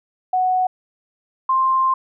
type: tone pair in turn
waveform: sine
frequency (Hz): 740 / 1051.4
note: F#5 / C6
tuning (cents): 0 / +8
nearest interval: tritone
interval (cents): 608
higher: second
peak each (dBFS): -15 / -14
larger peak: second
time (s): 0.33-0.67 / 1.49-1.94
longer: second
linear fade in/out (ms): 5
effects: none